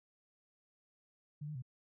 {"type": "tone with pitch steps", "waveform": "sine", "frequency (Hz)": [148, 151.8, 127.2], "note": ["D3", "D#3", "C3"], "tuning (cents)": [14, -42, -48], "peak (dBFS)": -40, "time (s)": [1.41, 1.623], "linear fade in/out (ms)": 10, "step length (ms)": 71, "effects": []}